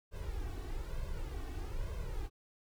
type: noise with flanger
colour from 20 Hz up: brown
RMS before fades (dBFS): -39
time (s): 0.11-2.3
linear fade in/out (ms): 50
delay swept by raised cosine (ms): 1.9 to 2.7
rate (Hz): 1.1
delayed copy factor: +0.9
effects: none